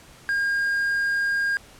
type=tone with quantisation; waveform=triangle; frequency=1616 Hz; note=G#6; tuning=48 cents flat; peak=-19 dBFS; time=0.29-1.57 s; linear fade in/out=0 ms; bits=8; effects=pink hiss -49 dBFS RMS until 1.79 s + low-pass 11000 Hz 12 dB/octave